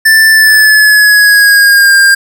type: tone with pitch glide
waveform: square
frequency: 1768 to 1602.6 Hz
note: A6 to G6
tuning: +8 to +38 cents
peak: -3 dBFS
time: 0.05-2.15 s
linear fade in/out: 10 ms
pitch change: -170 cents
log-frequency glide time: 0.3-1.93 s
effects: none